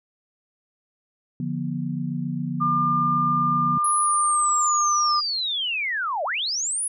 sine chord, B diminished, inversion first, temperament equal with one note detuned, 146.83 / 174.61 / 241.3 Hz, D3 / F3 / B3, 0 / 0 / -40 cents, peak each -29 dBFS, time 1.4-3.78 s, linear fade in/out 2 ms
sine tone, 1200 Hz, D6, 37 cents sharp, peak -19 dBFS, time 2.6-5.21 s, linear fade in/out 20 ms
sine linear two-way sweep, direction down then up, 10600 to 556 to 10600 Hz, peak -23 dBFS, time 3.84-6.88 s, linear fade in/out 5 ms, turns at 6.24 s
effects none

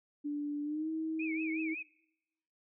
sine tone with pitch glide, 292.3 to 318.8 Hz, D4 to D#4, -8 to +42 cents, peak -33 dBFS, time 0.24-1.75 s, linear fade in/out 20 ms, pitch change +150 cents, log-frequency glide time 0.63-0.89 s
sine tone with vibrato, 2373 Hz, D7, 17 cents sharp, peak -38 dBFS, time 1.19-1.83 s, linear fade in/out 10 ms, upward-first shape triangle, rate 5.4 Hz, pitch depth 170 cents each way
effects noise-tail reverb RT60 0.9 s tail -23 dB re dry

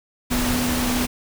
sine tone in noise, 246.9 Hz, B3, in tune, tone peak -22 dBFS, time 0.3-1.07 s, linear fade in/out 20 ms, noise pink, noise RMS -24 dBFS, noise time 0.3-1.07 s, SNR -1 dB, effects none

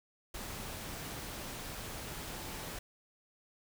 sine tone in noise, 880 Hz, A5, in tune, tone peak -54 dBFS, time 2.32-2.65 s, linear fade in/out 5 ms, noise pink, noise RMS -43 dBFS, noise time 0.34-2.79 s, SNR -14 dB, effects none

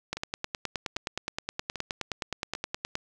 two click trains, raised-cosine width 0.2 ms, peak -13 / -18 dBFS, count 28 / 4, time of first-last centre 0.13-2.954 / 0.17-2.551 s, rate 9.56 / 1.26 Hz, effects none

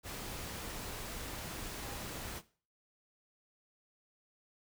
sine tone in noise, 804 Hz, G5, 44 cents sharp, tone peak -52 dBFS, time 1.8-2.01 s, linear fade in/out 50 ms, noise pink, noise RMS -43 dBFS, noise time 0.03-2.42 s, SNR -12 dB, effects noise-tail reverb RT60 0.4 s tail -17 dB re dry

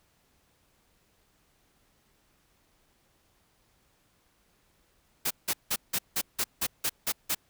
white noise bursts, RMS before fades -28 dBFS, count 10, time 5.25-7.35 s, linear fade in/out 10 ms, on 57 ms, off 170 ms, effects pink hiss -68 dBFS RMS until 7.49 s

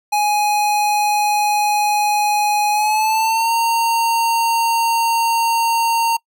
square tone with pitch glide, 834 to 920.1 Hz, G#5 to A#5, +7 to -23 cents, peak -15 dBFS, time 0.12-6.17 s, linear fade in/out 10 ms, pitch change +170 cents, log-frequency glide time 2.71-3.52 s, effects noise-tail reverb RT60 0.1 s tail -24 dB re dry

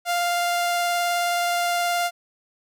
sawtooth tone with vibrato, 698.5 Hz, F5, in tune, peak -17 dBFS, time 0.05-2.11 s, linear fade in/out 50 ms, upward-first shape triangle, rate 19 Hz, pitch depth 10 cents each way, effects none

